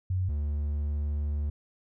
sine / triangle tone pair in turn, 92.5 / 73.42 Hz, F#2 / D2, 0 / 0 cents, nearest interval major third, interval 400 cents, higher first, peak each -25 dBFS, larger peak neither, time 0.1-0.29 / 0.29-1.5 s, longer second, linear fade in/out 5 ms, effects none

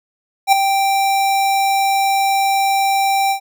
square tone with ADSR envelope, 784 Hz, G5, in tune, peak -6 dBFS, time 0.47-3.4 s, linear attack 55 ms, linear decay 5 ms, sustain -8 dB, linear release 93 ms, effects none

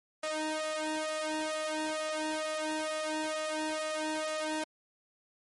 sawtooth tone with flanger, 310.6 Hz, D#4, 3 cents flat, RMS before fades -34 dBFS, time 0.23-4.64 s, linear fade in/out 5 ms, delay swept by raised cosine 1.5 to 2.1 ms, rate 2.2 Hz, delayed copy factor +0.95, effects MP3 48 kbps

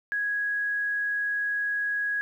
sine tone, 1661.2 Hz, G#6, in tune, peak -25 dBFS, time 0.12-2.21 s, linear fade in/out 0 ms, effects 10-bit

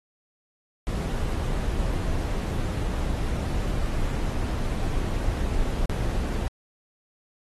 brown noise with dropouts, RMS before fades -26 dBFS, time 0.87-6.48 s, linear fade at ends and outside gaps 0 ms, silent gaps 5.857-5.897 s, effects AAC 32 kbps

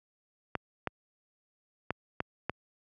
clicks, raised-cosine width 0.5 ms, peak -15 dBFS, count 5, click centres 0.553 / 0.873 / 1.906 / 2.204 / 2.496 s, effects high-pass 80 Hz 12 dB/octave

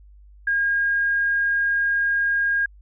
sine tone, 1624 Hz, G#6, 39 cents flat, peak -18 dBFS, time 0.47-2.66 s, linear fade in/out 5 ms, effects added 50 Hz sine -45 dBFS peak until 2.81 s

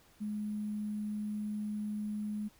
sine tone with sample-and-hold, 210.1 Hz, G#3, 20 cents sharp, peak -34 dBFS, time 0.2-2.49 s, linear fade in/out 20 ms, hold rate 11025 Hz, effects pink hiss -64 dBFS RMS until 2.59 s

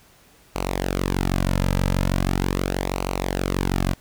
sawtooth tone with flanger, 46.25 Hz, F#1, in tune, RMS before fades -23 dBFS, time 0.55-3.94 s, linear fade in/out 10 ms, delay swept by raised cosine 0.57 to 2.77 ms, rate 0.4 Hz, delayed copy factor -0.7, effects pink hiss -54 dBFS RMS until 4 s

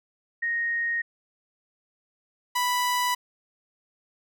sine / sawtooth tone pair in turn, 1864.7 / 987.8 Hz, A#6 / B5, 0 / 0 cents, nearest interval major seventh, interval 1100 cents, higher first, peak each -24 / -19 dBFS, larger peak second, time 0.42-1.02 / 2.55-3.15 s, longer neither, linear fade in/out 10 ms, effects none

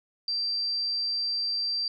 sine tone, 4699 Hz, D8, in tune, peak -26 dBFS, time 0.28-1.88 s, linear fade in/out 2 ms, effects none

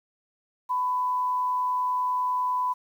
sine tone with frequency modulation, 1000 Hz, B5, 21 cents sharp, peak -23 dBFS, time 0.69-2.74 s, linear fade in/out 20 ms, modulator 110 Hz, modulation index 0.21, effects 9-bit

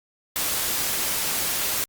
white noise, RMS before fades -25 dBFS, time 0.36-1.84 s, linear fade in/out 0 ms, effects Opus 48 kbps

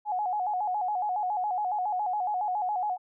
sine tone with vibrato, 784 Hz, G5, in tune, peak -26 dBFS, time 0.05-2.98 s, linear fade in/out 50 ms, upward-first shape square, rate 7.2 Hz, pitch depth 120 cents each way, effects none

